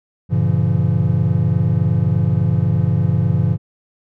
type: chord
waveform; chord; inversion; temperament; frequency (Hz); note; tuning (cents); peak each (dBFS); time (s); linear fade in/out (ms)
triangle; G diminished seventh; none; just; 98 / 117.6 / 141.12 / 169.34; G2 / Bb2 / Db3 / Fb3; 0 / +16 / +31 / +47; -17; 0.29-3.58; 50
effects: none